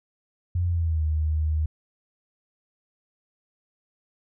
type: tone with pitch glide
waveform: sine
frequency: 88 to 77.5 Hz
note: F2 to D#2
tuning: +14 to -6 cents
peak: -21 dBFS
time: 0.55-1.66 s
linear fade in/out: 5 ms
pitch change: -220 cents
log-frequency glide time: 0.66-1.03 s
effects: none